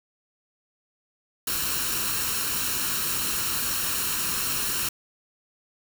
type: noise with comb filter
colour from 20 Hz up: white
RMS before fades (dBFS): -27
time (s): 1.47-4.89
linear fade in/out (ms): 5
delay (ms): 0.72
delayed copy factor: +0.6
effects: none